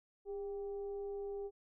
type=tone with frequency modulation; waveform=sine; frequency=402.7 Hz; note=G4; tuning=47 cents sharp; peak=-39 dBFS; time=0.25-1.51 s; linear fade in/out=50 ms; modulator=382 Hz; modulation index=0.35; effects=none